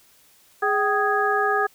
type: harmonic tone with a mistuned harmonic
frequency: 414.4 Hz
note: G#4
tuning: 4 cents flat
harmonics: 1 / 2 / 3 / 4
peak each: -24 / -24 / -24 / -24 dBFS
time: 0.62-1.67 s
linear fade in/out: 10 ms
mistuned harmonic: 2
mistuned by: -120 cents
effects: white hiss -56 dBFS RMS until 1.74 s